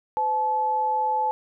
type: tone pair together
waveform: sine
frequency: 508.4 / 864 Hz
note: C5 / A5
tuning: -50 / -32 cents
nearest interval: major sixth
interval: 918 cents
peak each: -31 / -21 dBFS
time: 0.17-1.31 s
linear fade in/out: 0 ms
effects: none